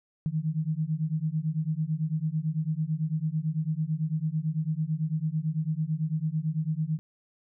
sine beating tone pair, 152.5 / 161.5 Hz, D#3 / E3, -34 / -35 cents, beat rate 9 Hz, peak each -29 dBFS, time 0.26-6.99 s, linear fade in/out 0 ms, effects none

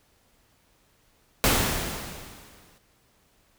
pink noise with exponential decay, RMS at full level -19 dBFS, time 1.44-2.78 s, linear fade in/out 0 ms, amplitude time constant 290 ms, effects pink hiss -64 dBFS RMS until 3.58 s

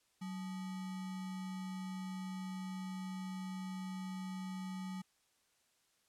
sine tone with sample-and-hold, 186.9 Hz, F#3, 18 cents sharp, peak -40 dBFS, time 0.21-5.02 s, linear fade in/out 10 ms, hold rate 1050 Hz, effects white hiss -75 dBFS RMS until 6.08 s + low-pass 10000 Hz 12 dB/octave

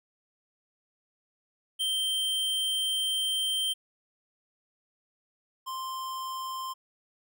square tone pair in turn, 3136 / 1046.5 Hz, G7 / C6, 0 / 0 cents, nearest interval octave + perfect fifth, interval 1900 cents, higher first, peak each -27 / -34 dBFS, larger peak first, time 1.79-3.74 / 5.66-6.74 s, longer first, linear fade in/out 20 ms, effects none

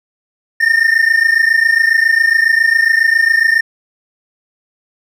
triangle tone pair together, 1801 / 1828.3 Hz, A6 / A#6, +40 / -34 cents, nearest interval unison, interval 26 cents, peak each -10 dBFS, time 0.6-3.61 s, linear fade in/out 10 ms, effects none

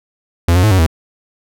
45% pulse tone with pitch steps, 85.4 / 90.5 / 107.8 / 94.1 / 81.4 Hz, F2 / F#2 / A2 / F#2 / E2, -38 / -38 / -35 / +30 / -21 cents, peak -8 dBFS, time 0.48-0.865 s, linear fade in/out 5 ms, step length 77 ms, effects none

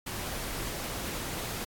pink noise, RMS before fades -36 dBFS, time 0.06-1.65 s, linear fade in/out 10 ms, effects AAC 64 kbps

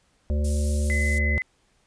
harmonic tone, 73.42 Hz, D2, in tune, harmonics 1 / 3 / 5 / 7 / 8, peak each -21 / -32 / -38 / -39 / -38 dBFS, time 0.3-1.38 s, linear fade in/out 0 ms
white high-pass noise, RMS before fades -34 dBFS, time 0.44-1.19 s, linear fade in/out 10 ms, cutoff 7300 Hz, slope 12 dB/octave
sine tone, 2030 Hz, B6, 47 cents sharp, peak -25 dBFS, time 0.9-1.42 s, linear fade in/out 0 ms
effects pink hiss -65 dBFS RMS until 1.86 s + resampled to 22050 Hz

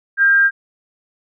sine tone with amplitude modulation, 1600 Hz, G6, 35 cents sharp, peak -8 dBFS, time 0.17-0.51 s, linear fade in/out 50 ms, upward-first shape sine, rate 294 Hz, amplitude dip 25%, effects none

